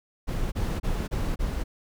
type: noise bursts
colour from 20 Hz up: brown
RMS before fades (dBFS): -27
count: 5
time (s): 0.27-1.64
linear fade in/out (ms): 20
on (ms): 250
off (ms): 30
effects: none